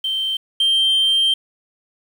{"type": "tone pair in turn", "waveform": "sine", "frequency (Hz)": [3125, 3149], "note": ["G7", "G7"], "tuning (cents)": [-6, 7], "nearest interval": "unison", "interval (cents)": 13, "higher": "second", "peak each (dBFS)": [-18, -11], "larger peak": "second", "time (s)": [[0.04, 0.37], [0.6, 1.34]], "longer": "second", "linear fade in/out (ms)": 5, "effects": ["tanh soft clip ceiling -12 dBFS", "7-bit"]}